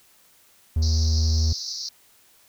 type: tone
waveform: triangle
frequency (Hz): 79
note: D#2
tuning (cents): +27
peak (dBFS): -16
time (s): 0.76-1.53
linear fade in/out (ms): 5
type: band-pass noise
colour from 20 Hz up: white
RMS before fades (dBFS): -32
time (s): 0.82-1.89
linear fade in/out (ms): 5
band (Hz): 4200 to 5900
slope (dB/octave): 96
effects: white hiss -57 dBFS RMS until 2.48 s